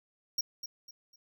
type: tone with echo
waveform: square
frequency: 5588 Hz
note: F8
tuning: in tune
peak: -28 dBFS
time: 0.38-0.41 s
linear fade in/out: 5 ms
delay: 250 ms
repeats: 3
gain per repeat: -10 dB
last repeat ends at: 1.16 s
effects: none